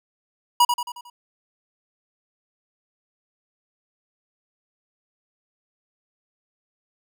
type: tone with echo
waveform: square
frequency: 967 Hz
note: B5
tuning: 37 cents flat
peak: -13 dBFS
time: 0.6-0.65 s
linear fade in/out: 5 ms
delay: 90 ms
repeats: 5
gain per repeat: -6 dB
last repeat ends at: 1.1 s
effects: none